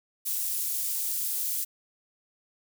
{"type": "high-pass noise", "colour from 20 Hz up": "pink", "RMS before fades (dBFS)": -30, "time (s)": [0.25, 1.65], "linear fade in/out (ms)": 20, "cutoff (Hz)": 11000, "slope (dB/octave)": 12, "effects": []}